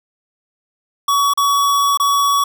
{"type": "tone with dropouts", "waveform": "square", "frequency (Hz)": 1129, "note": "C#6", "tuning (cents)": 31, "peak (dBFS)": -13, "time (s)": [1.08, 2.44], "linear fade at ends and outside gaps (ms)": 5, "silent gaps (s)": [[1.337, 1.374], [1.974, 1.998]], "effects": []}